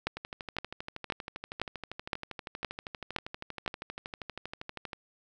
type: two click trains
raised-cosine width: 0.3 ms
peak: -22 / -13 dBFS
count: 61 / 8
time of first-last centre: 0.17-4.932 / 0.07-3.678 s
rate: 12.6 / 1.94 Hz
effects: none

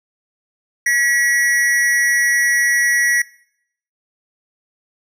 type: tone with amplitude modulation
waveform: square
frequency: 1929 Hz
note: B6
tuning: 41 cents flat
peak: -11 dBFS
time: 0.86-3.22 s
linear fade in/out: 5 ms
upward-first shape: sine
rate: 248 Hz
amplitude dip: 65%
effects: noise-tail reverb RT60 0.7 s tail -21 dB re dry + low-pass 12000 Hz 12 dB/octave

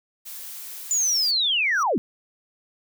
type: noise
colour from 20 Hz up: blue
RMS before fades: -37 dBFS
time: 0.25-1.32 s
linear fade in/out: 20 ms
type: linear sweep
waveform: sine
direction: down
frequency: 7090 to 174.61 Hz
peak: -19 dBFS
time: 0.91-1.98 s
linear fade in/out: 0 ms
type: tone with exponential growth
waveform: square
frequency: 5800 Hz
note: F#8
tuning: 35 cents flat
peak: -29 dBFS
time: 1.61-1.83 s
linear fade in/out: 2 ms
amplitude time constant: 46 ms
effects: none

